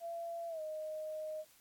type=tone with pitch glide; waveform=sine; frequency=677 to 620.8 Hz; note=E5 to D#5; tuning=+46 to -4 cents; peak=-39 dBFS; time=0-1.45 s; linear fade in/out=50 ms; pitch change=-150 cents; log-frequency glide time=0.48-0.61 s; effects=white hiss -65 dBFS RMS until 1.6 s + AAC 64 kbps